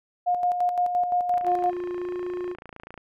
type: tone with tremolo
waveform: sine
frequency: 714 Hz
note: F5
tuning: 38 cents sharp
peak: -19 dBFS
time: 0.26-1.71 s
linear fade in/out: 20 ms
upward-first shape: square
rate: 5.8 Hz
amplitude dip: 50%
type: click train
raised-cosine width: 0.5 ms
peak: -26 dBFS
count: 47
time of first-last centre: 1.34-2.977 s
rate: 28.1 Hz
type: tone with pitch glide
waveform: triangle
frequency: 355.3 to 358 Hz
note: F4 to F4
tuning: +30 to +43 cents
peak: -26 dBFS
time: 1.43-2.56 s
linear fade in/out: 50 ms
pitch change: +13 cents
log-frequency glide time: 1.96-2.14 s
effects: none